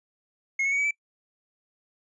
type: tone with pitch steps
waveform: triangle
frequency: 2165 / 2202 / 2239 / 2277 / 2315 Hz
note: C#7 / C#7 / C#7 / C#7 / D7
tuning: -41 / -12 / +17 / +46 / -25 cents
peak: -21 dBFS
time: 0.59-0.91 s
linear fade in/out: 5 ms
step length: 64 ms
effects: noise-tail reverb RT60 0.1 s tail -25 dB re dry + resampled to 22050 Hz